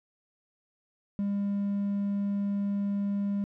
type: tone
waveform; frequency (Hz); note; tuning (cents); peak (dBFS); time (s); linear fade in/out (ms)
triangle; 201.1; G3; +44; -24; 1.19-3.44; 0
effects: tanh soft clip ceiling -20 dBFS